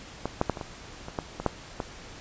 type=clicks; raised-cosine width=1 ms; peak=-14 / -8 / -10 / -21 / -19 / -23 / -14 / -18 / -8 / -15 dBFS; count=10; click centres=0.256 / 0.414 / 0.497 / 0.572 / 0.612 / 1.084 / 1.188 / 1.4 / 1.463 / 1.802 s; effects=pink hiss -45 dBFS RMS until 2.2 s + resampled to 16000 Hz